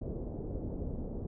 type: low-pass noise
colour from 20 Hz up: pink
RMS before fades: -38 dBFS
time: 0.01-1.27 s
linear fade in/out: 10 ms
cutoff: 530 Hz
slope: 24 dB/octave
effects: none